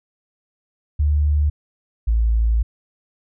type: tone pair in turn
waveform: sine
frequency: 74 / 56.06 Hz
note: D2 / A1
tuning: +14 / +33 cents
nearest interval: perfect fourth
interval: 481 cents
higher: first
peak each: -14 dBFS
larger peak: neither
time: 0.99-1.5 / 2.07-2.63 s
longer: second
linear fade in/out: 10 ms
effects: none